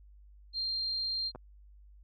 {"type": "tone", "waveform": "sine", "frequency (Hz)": 4186, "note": "C8", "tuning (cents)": 0, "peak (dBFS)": -31, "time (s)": [0.53, 1.32], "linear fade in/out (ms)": 50}
{"type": "clicks", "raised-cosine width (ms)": 1, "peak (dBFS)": -31, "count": 2, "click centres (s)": [1.35, 1.358]}
{"effects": ["added 50 Hz sine -53 dBFS peak until 2.03 s"]}